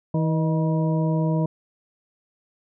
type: harmonic tone with a mistuned harmonic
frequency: 160.5 Hz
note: E3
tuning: 46 cents flat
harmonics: 1 / 2 / 3 / 4 / 6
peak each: -20 / -28 / -32 / -30 / -34 dBFS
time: 0.14-1.46 s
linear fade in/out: 5 ms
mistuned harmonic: 4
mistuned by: -55 cents
effects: none